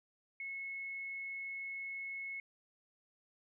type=tone; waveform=sine; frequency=2187 Hz; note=C#7; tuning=24 cents flat; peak=-40 dBFS; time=0.4-2.4 s; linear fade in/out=2 ms; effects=none